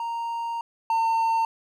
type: tone pair in turn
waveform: triangle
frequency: 929 / 906.2 Hz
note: A#5 / A#5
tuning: -6 / -49 cents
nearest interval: unison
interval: 43 cents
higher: first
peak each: -25 / -18 dBFS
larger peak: second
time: 0-0.61 / 0.9-1.45 s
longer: first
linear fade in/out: 2 ms
effects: none